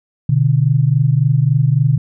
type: tone pair together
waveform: sine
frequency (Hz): 124.7 / 148.3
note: B2 / D3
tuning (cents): +17 / +17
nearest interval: minor third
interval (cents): 300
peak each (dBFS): -13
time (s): 0.29-1.98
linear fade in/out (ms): 5
effects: none